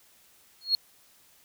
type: tone with exponential growth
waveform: sine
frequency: 4301 Hz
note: C8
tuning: 47 cents sharp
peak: -15 dBFS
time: 0.61-0.75 s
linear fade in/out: 1 ms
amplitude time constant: 30 ms
effects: tanh soft clip ceiling -16 dBFS + white hiss -60 dBFS RMS until 1.44 s